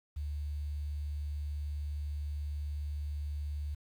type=tone with quantisation; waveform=sine; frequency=73.42 Hz; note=D2; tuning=in tune; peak=-34 dBFS; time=0.16-3.75 s; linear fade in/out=10 ms; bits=10; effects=none